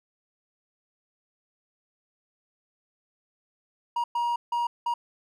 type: tone bursts at uneven times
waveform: triangle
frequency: 950 Hz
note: A#5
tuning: 33 cents sharp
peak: -22 dBFS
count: 4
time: 3.96-4.04 / 4.15-4.36 / 4.52-4.67 / 4.86-4.94 s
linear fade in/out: 5 ms
effects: none